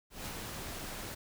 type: noise with ADSR envelope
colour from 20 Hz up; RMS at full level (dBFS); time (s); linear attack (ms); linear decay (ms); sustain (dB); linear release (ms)
pink; -40; 0.1-1.15; 160; 53; -2; 11
effects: none